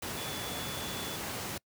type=tone in noise; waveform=sine; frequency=3445 Hz; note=A7; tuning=37 cents flat; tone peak=-43 dBFS; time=0.17-1.16 s; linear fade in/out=5 ms; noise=pink; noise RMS=-37 dBFS; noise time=0.02-1.58 s; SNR=-9 dB; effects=noise-tail reverb RT60 0.1 s tail -26 dB re dry + high-pass 100 Hz 12 dB/octave